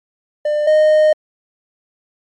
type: tone pair in turn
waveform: triangle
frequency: 598 / 615.9 Hz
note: D5 / D#5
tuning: +31 / -18 cents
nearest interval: minor second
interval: 51 cents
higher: second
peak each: -12 / -6 dBFS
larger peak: second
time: 0.45-0.67 / 0.67-1.13 s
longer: second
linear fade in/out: 5 ms
effects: MP3 48 kbps